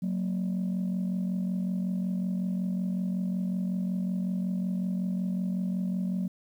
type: tone pair together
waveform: sine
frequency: 185 / 230.4 Hz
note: F#3 / A#3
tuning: 0 / -20 cents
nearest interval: major third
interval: 380 cents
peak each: -26 / -32 dBFS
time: 0.02-6.28 s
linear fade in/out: 10 ms
effects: tanh soft clip ceiling -24 dBFS + 10-bit